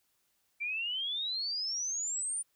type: exponential sweep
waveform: sine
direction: up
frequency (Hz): 2322 to 9397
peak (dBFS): -32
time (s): 0.6-2.43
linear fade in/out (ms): 20
effects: white hiss -75 dBFS RMS until 2.55 s